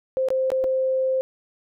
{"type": "tone with dropouts", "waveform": "sine", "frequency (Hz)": 523.3, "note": "C5", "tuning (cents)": 0, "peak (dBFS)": -19, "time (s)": [0.17, 1.21], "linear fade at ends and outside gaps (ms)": 0, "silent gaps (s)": [[0.286, 0.304], [0.503, 0.518], [0.64, 0.643]], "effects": []}